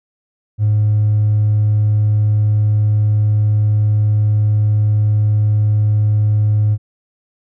sine tone with hard clipping, 105.6 Hz, G#2, 29 cents sharp, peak -11 dBFS, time 0.58-6.78 s, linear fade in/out 50 ms, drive 1 dB, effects none

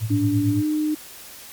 sine tone with tremolo, 109.5 Hz, A2, 8 cents flat, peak -16 dBFS, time 0-0.63 s, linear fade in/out 50 ms, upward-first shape triangle, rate 8.8 Hz, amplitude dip 90%
sine tone with pitch glide, 290.2 to 305 Hz, D4 to D#4, -21 to -34 cents, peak -19 dBFS, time 0.1-0.95 s, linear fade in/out 10 ms, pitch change +87 cents, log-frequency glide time 0.5-0.65 s
effects white hiss -41 dBFS RMS until 1.52 s + MP3 96 kbps

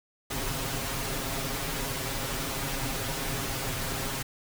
pink noise with comb filter, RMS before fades -32 dBFS, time 0.3-4.23 s, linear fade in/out 10 ms, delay 7.4 ms, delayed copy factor +0.9, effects none

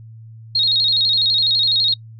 sine tone with vibrato, 3987 Hz, B7, 16 cents sharp, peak -13 dBFS, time 0.55-1.94 s, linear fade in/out 5 ms, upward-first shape square, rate 12 Hz, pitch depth 100 cents each way, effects noise-tail reverb RT60 0.1 s tail -25 dB re dry + added 112 Hz sine -36 dBFS peak until 2.19 s

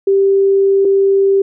sine tone pair in turn, 392.1 / 392.1 Hz, G4 / G4, 0 / 0 cents, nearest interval unison, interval 0 cents, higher neither, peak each -8 dBFS, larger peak neither, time 0.07-0.85 / 0.85-1.42 s, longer first, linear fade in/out 5 ms, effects none

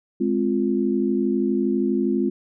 sine chord, F minor, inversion first, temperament just, 209.5 / 261.9 / 349.2 Hz, Ab3 / C4 / F4, +15 / +2 / 0 cents, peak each -23 dBFS, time 0.2-2.3 s, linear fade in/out 10 ms, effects none

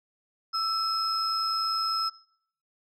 sine tone pair together, 1318.5 / 5145 Hz, E6 / E8, 0 / -43 cents, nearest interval 2 octaves, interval 2357 cents, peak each -27 dBFS, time 0.53-2.1 s, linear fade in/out 20 ms, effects noise-tail reverb RT60 0.7 s tail -24 dB re dry + tanh soft clip ceiling -20 dBFS

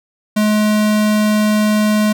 square tone, 212.2 Hz, G#3, 38 cents sharp, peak -12 dBFS, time 0.36-2.13 s, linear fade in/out 10 ms, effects none

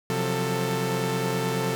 sawtooth tone cluster, 131.5 / 176.3 / 185.8 / 443.5 Hz, C3 / F3 / F#3 / A4, +9 / +17 / +7 / +14 cents, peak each -25 / -27 / -30 / -24 dBFS, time 0.1-1.75 s, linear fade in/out 0 ms, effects none

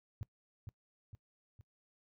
sine tone with echo, 106.1 Hz, G#2, 38 cents sharp, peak -37 dBFS, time 0.21-0.23 s, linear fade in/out 0 ms, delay 460 ms, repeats 3, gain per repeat -5 dB, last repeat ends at 1.61 s, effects noise-tail reverb RT60 0.1 s tail -21 dB re dry

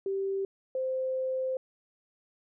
sine tone pair in turn, 389.7 / 520.2 Hz, G4 / C5, -10 / -10 cents, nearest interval perfect fourth, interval 500 cents, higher second, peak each -28 dBFS, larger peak neither, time 0.06-0.45 / 0.75-1.57 s, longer second, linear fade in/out 2 ms, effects none

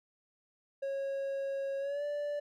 triangle tone with pitch glide, 548 to 583.9 Hz, C#5 to D5, -20 to -10 cents, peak -31 dBFS, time 0.82-2.4 s, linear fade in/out 10 ms, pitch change +110 cents, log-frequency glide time 1.79-2.04 s, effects none

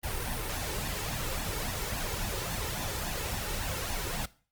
pink noise with flanger, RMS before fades -34 dBFS, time 0.03-4.26 s, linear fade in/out 10 ms, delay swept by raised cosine 1.1 to 2.3 ms, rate 3.6 Hz, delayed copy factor +0.6, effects noise-tail reverb RT60 0.4 s tail -19 dB re dry + Opus 32 kbps

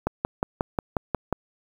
click train, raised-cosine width 1 ms, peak -9 dBFS, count 8, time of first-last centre 0.07-1.327 s, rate 5.57 Hz, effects 7-bit

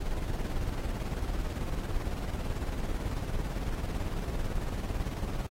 brown noise with tremolo, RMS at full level -31 dBFS, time 0-5.47 s, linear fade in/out 10 ms, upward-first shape square, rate 18 Hz, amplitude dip 40%, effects AAC 48 kbps

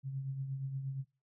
sine tone with tremolo, 135.2 Hz, C#3, 43 cents flat, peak -33 dBFS, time 0.03-1.05 s, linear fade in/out 50 ms, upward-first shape triangle, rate 8.5 Hz, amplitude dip 55%, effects noise-tail reverb RT60 0.3 s tail -22 dB re dry

